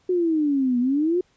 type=exponential two-way sweep; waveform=sine; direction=down then up; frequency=370 to 239.7 to 370 Hz; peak=-18 dBFS; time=0.09-1.21 s; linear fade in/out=5 ms; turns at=0.79 s; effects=pink hiss -63 dBFS RMS until 1.36 s + resampled to 16000 Hz